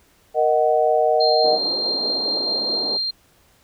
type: chord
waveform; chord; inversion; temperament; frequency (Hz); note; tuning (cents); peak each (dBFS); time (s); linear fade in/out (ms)
sine; D# minor; second; just; 466.7 / 622.3 / 746.7; A#4 / D#5 / F#5; +2 / 0 / +16; -20 / -18 / -19; 0.34-1.59; 50
type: tone with tremolo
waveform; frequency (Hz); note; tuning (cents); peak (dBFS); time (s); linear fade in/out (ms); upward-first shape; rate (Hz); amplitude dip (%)
sine; 4186; C8; 0; -19; 1.2-3.11; 10; triangle; 4.7; 25
type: band-pass noise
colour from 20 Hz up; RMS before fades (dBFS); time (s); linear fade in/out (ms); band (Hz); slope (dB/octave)
white; -31; 1.43-2.98; 20; 240 to 680; 24
effects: pink hiss -57 dBFS RMS until 3.63 s